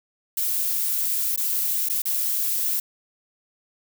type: noise with dropouts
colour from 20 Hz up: violet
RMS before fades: -24 dBFS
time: 0.37-2.8 s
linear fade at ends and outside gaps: 5 ms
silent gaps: 1.362-1.375 / 1.888-1.897 / 2.02-2.054 s
effects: none